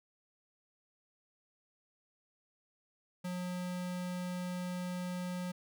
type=tone; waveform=square; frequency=180 Hz; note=F#3; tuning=47 cents flat; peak=-37 dBFS; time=3.24-5.52 s; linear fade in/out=10 ms; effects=none